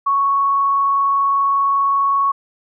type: tone with vibrato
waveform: sine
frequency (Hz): 1108.7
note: C#6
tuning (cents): 0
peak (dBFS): -13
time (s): 0.06-2.32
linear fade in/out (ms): 10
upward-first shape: square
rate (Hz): 20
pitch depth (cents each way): 11
effects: none